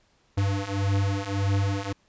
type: beating tone pair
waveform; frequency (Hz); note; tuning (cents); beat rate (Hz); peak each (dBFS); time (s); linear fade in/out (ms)
square; 98 / 99.7; G2 / G2; 0 / +30; 1.7; -28 / -26; 0.37-1.93; 10
effects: pink hiss -65 dBFS RMS until 2.08 s + resampled to 16000 Hz